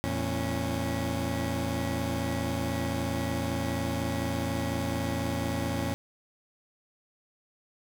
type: tone cluster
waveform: 20% pulse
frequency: 84 / 113.9 / 276.3 Hz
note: E2 / A#2 / C#4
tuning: +33 / -40 / -6 cents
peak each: -28 dBFS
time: 0.04-5.94 s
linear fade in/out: 0 ms
effects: none